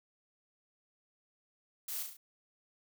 blue noise with echo, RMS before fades -40 dBFS, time 1.88-2.03 s, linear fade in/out 5 ms, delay 35 ms, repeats 4, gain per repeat -4 dB, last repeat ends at 2.17 s, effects none

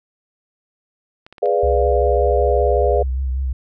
clicks, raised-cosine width 0.3 ms, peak -24 dBFS, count 4, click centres 1.265 / 1.326 / 1.382 / 1.458 s
sine chord, G# diminished seventh, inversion none, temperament equal, 415.3 / 493.9 / 587.3 / 698.5 Hz, G#4 / B4 / D5 / F5, 0 / 0 / 0 / 0 cents, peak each -19 / -19 / -20 / -21 dBFS, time 1.42-3.03 s, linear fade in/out 10 ms
sine tone with vibrato, 65.41 Hz, C2, in tune, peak -18 dBFS, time 1.63-3.53 s, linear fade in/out 5 ms, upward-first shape sine, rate 5.2 Hz, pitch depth 51 cents each way
effects none

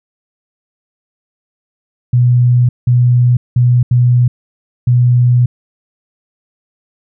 sine tone bursts at uneven times, 122.9 Hz, B2, 8 cents flat, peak -6 dBFS, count 5, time 2.13-2.69 / 2.87-3.37 / 3.56-3.83 / 3.91-4.28 / 4.87-5.46 s, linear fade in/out 5 ms, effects none

